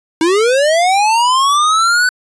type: linear sweep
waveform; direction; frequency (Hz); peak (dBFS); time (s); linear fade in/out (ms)
square; up; 311.1 to 1510; -10; 0.21-2.09; 2
effects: resampled to 22050 Hz